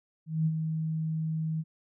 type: tone with ADSR envelope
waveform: sine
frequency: 158.9 Hz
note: D#3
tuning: 37 cents sharp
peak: -22 dBFS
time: 0.26-1.64 s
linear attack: 200 ms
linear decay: 50 ms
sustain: -6 dB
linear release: 40 ms
effects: none